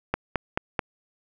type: click train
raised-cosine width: 0.5 ms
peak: -8 dBFS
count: 4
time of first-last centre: 0.14-0.792 s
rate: 4.6 Hz
effects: none